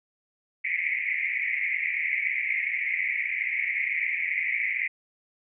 white band-pass noise, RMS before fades -28 dBFS, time 0.64-4.88 s, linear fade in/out 10 ms, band 2000 to 2300 Hz, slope 96 dB/octave, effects none

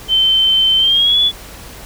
sine tone with pitch glide, 3089 to 3427 Hz, G7 to A7, -26 to -46 cents, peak -9 dBFS, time 0.08-1.32 s, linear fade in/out 50 ms, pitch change +180 cents, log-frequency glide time 0.78-1.2 s, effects added 50 Hz sine -38 dBFS peak until 1.85 s + pink hiss -35 dBFS RMS until 1.85 s

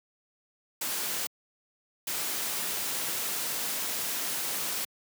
white noise bursts at uneven times, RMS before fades -32 dBFS, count 2, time 0.81-1.27 / 2.07-4.85 s, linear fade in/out 5 ms, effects high-pass 150 Hz 12 dB/octave

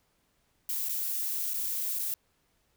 violet noise with dropouts, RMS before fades -32 dBFS, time 0.69-2.14 s, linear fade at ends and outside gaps 2 ms, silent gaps 0.887-0.892 / 1.536-1.541 / 1.989-1.993 s, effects pink hiss -72 dBFS RMS until 2.76 s

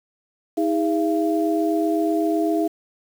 sine tone cluster, 318.6 / 406.5 / 679 Hz, D#4 / G#4 / F5, +41 / -37 / -49 cents, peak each -20 / -25 / -24 dBFS, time 0.57-2.68 s, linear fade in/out 10 ms, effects 7-bit

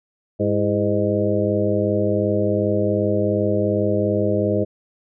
harmonic tone with a mistuned harmonic, 102.7 Hz, G#2, 19 cents flat, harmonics 1 / 2 / 3 / 4 / 5 / 6, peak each -24 / -24 / -24 / -24 / -24 / -24 dBFS, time 0.39-4.65 s, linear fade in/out 20 ms, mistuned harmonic 3, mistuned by +96 cents, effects none

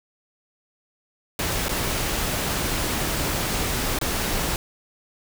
pink noise with dropouts, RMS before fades -25 dBFS, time 1.39-4.56 s, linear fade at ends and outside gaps 1 ms, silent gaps 1.684-1.692 / 3.988-4.013 s, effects none

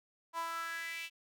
sawtooth tone with high-pass filter sweep, 331.7 Hz, E4, 11 cents sharp, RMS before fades -40 dBFS, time 0.33-1.1 s, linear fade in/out 50 ms, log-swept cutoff 920 to 2700 Hz, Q 5.2, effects none

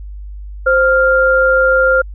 sine tone pair together, 523.3 / 1397 Hz, C5 / F6, 0 / 0 cents, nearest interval octave + perfect fourth, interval 1700 cents, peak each -11 dBFS, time 0.66-2.02 s, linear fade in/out 10 ms, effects added 50 Hz sine -26 dBFS peak until 2.14 s

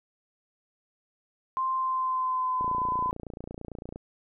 sine tone with pitch glide, 1046.5 to 1011.4 Hz, C6 to B5, 0 to +41 cents, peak -25 dBFS, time 1.57-3.11 s, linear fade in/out 0 ms, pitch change -59 cents, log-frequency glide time 1.73-2.76 s
click train, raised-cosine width 2 ms, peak -25 dBFS, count 40, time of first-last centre 2.61-3.959 s, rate 28.9 Hz
effects none

